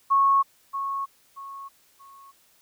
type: tone with echo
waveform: sine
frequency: 1100 Hz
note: C#6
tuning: 14 cents flat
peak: -16 dBFS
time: 0.1-0.43 s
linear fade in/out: 20 ms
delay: 630 ms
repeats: 3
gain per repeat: -10 dB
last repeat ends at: 2.32 s
effects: white hiss -61 dBFS RMS until 2.61 s